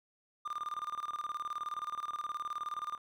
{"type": "tone with tremolo", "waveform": "triangle", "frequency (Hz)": 1200, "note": "D6", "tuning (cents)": 37, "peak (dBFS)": -32, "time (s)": [0.45, 2.98], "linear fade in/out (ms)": 10, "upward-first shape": "square", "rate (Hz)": 19, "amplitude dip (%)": 80, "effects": []}